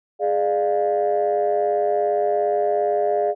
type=chord; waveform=sine; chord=D diminished; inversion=second; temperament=equal with one note detuned; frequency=415.3 / 601.1 / 698.5 Hz; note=Ab4 / D5 / F5; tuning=0 / +40 / 0 cents; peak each=-21 dBFS; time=0.19-3.35 s; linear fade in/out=50 ms; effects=tanh soft clip ceiling -11 dBFS